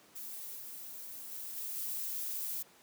violet noise with level steps, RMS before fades -44 / -46 / -43 / -40 / -38 dBFS, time 0.15-2.63 s, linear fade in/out 10 ms, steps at 0.55 / 1.31 / 1.56 / 1.76 s, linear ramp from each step 10 ms, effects pink hiss -61 dBFS RMS until 2.82 s + high-pass 200 Hz 12 dB/octave

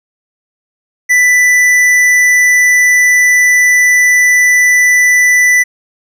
sine tone with tanh clipping, 1984 Hz, B6, 7 cents sharp, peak -7 dBFS, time 1.09-5.64 s, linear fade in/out 20 ms, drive 12 dB, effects none

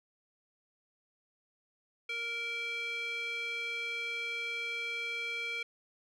square tone with band-pass filter, 466.2 Hz, A#4, in tune, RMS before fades -37 dBFS, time 2.09-5.63 s, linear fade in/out 5 ms, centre 2600 Hz, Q 8.7, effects none

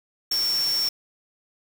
sine tone in noise, 5460 Hz, F8, 40 cents flat, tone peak -21 dBFS, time 0.31-0.89 s, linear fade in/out 5 ms, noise white, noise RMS -34 dBFS, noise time 0.31-0.89 s, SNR +10 dB, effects none

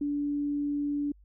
sine tone, 289.2 Hz, D4, 27 cents flat, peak -27 dBFS, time 0.01-1.12 s, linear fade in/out 5 ms, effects added 50 Hz sine -54 dBFS peak until 1.24 s

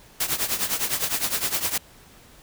white noise with tremolo, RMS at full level -22 dBFS, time 0.2-1.78 s, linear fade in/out 5 ms, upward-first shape triangle, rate 9.8 Hz, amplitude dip 85%, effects pink hiss -51 dBFS RMS until 2.42 s

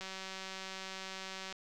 click train, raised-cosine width 0.2 ms, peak -26 dBFS, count 289, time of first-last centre 0.01-1.526 s, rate 190 Hz, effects none

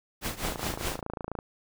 pink noise with tremolo, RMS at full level -30 dBFS, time 0.21-1.01 s, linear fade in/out 50 ms, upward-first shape triangle, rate 4.9 Hz, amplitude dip 90%
click train, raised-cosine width 1 ms, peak -20 dBFS, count 27, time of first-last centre 0.45-1.389 s, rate 27.7 Hz
effects none

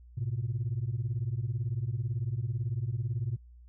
sine beating tone pair, 108.3 / 126.3 Hz, A2 / B2, -27 / +39 cents, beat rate 18 Hz, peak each -31 dBFS, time 0.17-3.37 s, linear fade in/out 10 ms, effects tanh soft clip ceiling -25 dBFS + added 60 Hz sine -50 dBFS peak until 3.68 s

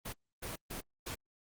pink noise bursts at uneven times, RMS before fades -41 dBFS, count 4, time 0.05-0.13 / 0.42-0.56 / 0.7-0.81 / 1.06-1.15 s, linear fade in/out 10 ms, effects Opus 24 kbps

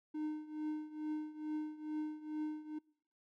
triangle tone with tremolo, 306.1 Hz, D#4, 28 cents flat, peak -33 dBFS, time 0.14-2.79 s, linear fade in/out 10 ms, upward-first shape triangle, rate 2.3 Hz, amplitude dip 85%, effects noise-tail reverb RT60 0.6 s tail -25 dB re dry

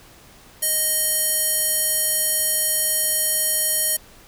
square tone with band-pass filter, 622 Hz, D#5, 1 cent flat, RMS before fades -21 dBFS, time 0.62-3.97 s, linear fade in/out 10 ms, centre 11000 Hz, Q 3, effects pink hiss -48 dBFS RMS until 4.27 s

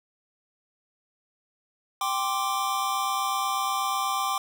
square chord, G suspended fourth, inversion none, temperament equal, 784 / 1046.5 / 1174.7 Hz, G5 / C6 / D6, 0 / 0 / 0 cents, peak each -31 / -31 / -29 dBFS, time 2.01-4.38 s, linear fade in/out 2 ms, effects none

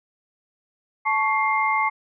sine tone cluster, 873 / 1114 / 2108 Hz, A5 / C#6 / C7, -14 / +8 / +12 cents, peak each -23 dBFS, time 1.05-1.9 s, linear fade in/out 20 ms, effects none

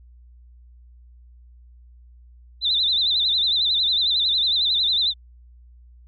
sine tone with vibrato, 3792 Hz, A#7, 29 cents sharp, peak -17 dBFS, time 2.61-5.14 s, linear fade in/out 50 ms, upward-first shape sine, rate 11 Hz, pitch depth 130 cents each way, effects added 60 Hz sine -45 dBFS peak until 6.07 s + MP3 48 kbps

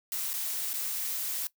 blue noise with dropouts, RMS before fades -33 dBFS, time 0.12-1.47 s, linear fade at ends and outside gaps 0 ms, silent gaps 0.332-0.338 / 0.732-0.739 s, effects noise-tail reverb RT60 0.1 s tail -19 dB re dry

